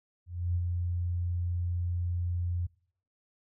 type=tone with ADSR envelope; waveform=sine; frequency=87.6 Hz; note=F2; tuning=6 cents sharp; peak=-25 dBFS; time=0.26-2.67 s; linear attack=290 ms; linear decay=53 ms; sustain=-3 dB; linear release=13 ms; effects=noise-tail reverb RT60 0.6 s tail -24 dB re dry